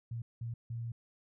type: tone bursts at uneven times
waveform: sine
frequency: 116.54 Hz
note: A#2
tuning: in tune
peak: -36 dBFS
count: 3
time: 0.11-0.22 / 0.41-0.54 / 0.7-0.92 s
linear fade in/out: 5 ms
effects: none